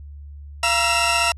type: tone cluster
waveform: sawtooth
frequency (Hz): 685 / 948 / 1335 / 2654 / 2788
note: F5 / A#5 / E6 / E7 / F7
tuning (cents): -34 / +29 / +22 / +11 / -4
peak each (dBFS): -20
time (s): 0.63-1.32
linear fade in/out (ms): 2
effects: added 72 Hz sine -35 dBFS peak until 1.37 s + resampled to 24000 Hz